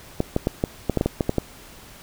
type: clicks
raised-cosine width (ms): 2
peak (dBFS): -6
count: 11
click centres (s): 0.204 / 0.364 / 0.471 / 0.639 / 0.897 / 0.973 / 1.011 / 1.06 / 1.208 / 1.294 / 1.383
effects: pink hiss -45 dBFS RMS until 2.02 s